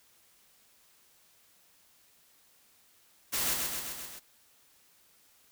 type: noise with echo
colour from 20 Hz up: white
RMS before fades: -31 dBFS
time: 3.32-3.55 s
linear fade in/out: 20 ms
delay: 130 ms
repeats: 5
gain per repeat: -3 dB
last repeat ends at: 4.2 s
effects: white hiss -64 dBFS RMS until 5.51 s